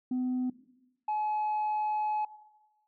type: tone pair in turn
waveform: sine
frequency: 252.9 / 850.7 Hz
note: B3 / G#5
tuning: +41 / +41 cents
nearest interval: octave + major sixth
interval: 2100 cents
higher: second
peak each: -26 dBFS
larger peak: neither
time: 0.11-0.5 / 1.08-2.25 s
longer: second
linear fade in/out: 5 ms
effects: noise-tail reverb RT60 1.0 s tail -17 dB re dry + tanh soft clip ceiling -26 dBFS